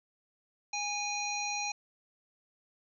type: harmonic tone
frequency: 822 Hz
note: G#5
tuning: 18 cents flat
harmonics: 1 / 3 / 5 / 7 / 8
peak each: -37 / -36 / -40 / -40 / -44 dBFS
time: 0.73-1.72 s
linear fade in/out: 5 ms
effects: none